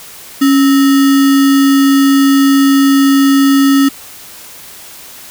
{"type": "tone with sample-and-hold", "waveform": "sine", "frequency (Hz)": 275.4, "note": "C#4", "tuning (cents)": -11, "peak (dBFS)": -5, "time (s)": [0.41, 3.89], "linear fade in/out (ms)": 10, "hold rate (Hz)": 1575, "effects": ["white hiss -33 dBFS RMS until 5.3 s"]}